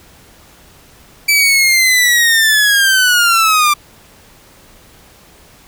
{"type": "linear sweep", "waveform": "sawtooth", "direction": "down", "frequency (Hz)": [2320, 1174.7], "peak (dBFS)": -5, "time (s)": [1.28, 3.74], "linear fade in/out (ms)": 10, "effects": ["pink hiss -44 dBFS RMS until 5.67 s"]}